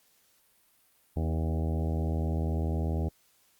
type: harmonic tone with a mistuned harmonic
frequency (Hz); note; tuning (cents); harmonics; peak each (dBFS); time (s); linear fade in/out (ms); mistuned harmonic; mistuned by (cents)
80.1; E2; -49; 1 / 2 / 3 / 4 / 5 / 6 / 7 / 8 / 9 / 10; -28 / -34 / -38 / -40 / -42 / -44 / -45 / -46 / -47 / -48; 1.16-3.09; 10; 4; -22
effects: white hiss -66 dBFS RMS until 3.59 s + Opus 48 kbps